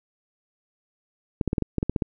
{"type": "clicks", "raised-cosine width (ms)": 3, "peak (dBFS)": -10, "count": 10, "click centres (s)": [1.412, 1.477, 1.531, 1.582, 1.623, 1.783, 1.829, 1.896, 1.962, 2.022], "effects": []}